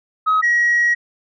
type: tone pair in turn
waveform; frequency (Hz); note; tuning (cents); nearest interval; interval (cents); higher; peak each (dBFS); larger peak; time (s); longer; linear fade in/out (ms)
sine; 1271 / 1904.3; D#6 / A#6; +36 / +36; perfect fifth; 700; second; -11; neither; 0.26-0.42 / 0.42-0.95; second; 20
effects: tanh soft clip ceiling -10 dBFS